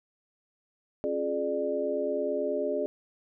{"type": "tone cluster", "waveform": "sine", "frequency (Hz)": [272, 352.6, 421.5, 596], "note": ["C#4", "F4", "G#4", "D5"], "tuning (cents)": [-33, 17, 26, 25], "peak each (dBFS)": [-35, -36, -31, -30], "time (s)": [1.04, 2.86], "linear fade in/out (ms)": 0, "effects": []}